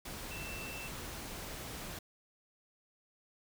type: tone in noise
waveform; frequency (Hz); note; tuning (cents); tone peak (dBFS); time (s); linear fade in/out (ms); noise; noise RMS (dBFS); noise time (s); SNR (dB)
sine; 2675; E7; +25; -45; 0.31-0.88; 5; pink; -44; 0.05-1.99; -4
effects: none